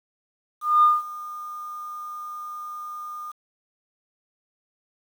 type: tone with ADSR envelope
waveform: sine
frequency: 1215 Hz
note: D#6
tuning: 42 cents flat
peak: -11 dBFS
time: 0.61-3.32 s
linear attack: 220 ms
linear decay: 190 ms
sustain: -21 dB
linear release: 13 ms
effects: tanh soft clip ceiling -7 dBFS + 8-bit